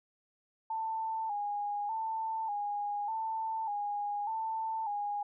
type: tone with vibrato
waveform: sine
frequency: 855 Hz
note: A5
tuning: 50 cents flat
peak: -32 dBFS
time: 0.7-5.23 s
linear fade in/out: 5 ms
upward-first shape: square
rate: 0.84 Hz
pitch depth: 69 cents each way
effects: none